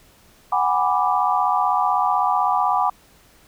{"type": "chord", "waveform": "sine", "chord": "G# half-diminished seventh", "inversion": "third", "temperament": "equal with one note detuned", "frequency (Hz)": [740, 815.9, 987.8, 1174.7], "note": ["F#5", "G#5", "B5", "D6"], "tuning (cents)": [0, -31, 0, 0], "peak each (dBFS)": -22, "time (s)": [0.52, 2.9], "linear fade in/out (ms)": 5, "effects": ["pink hiss -53 dBFS RMS until 3.47 s"]}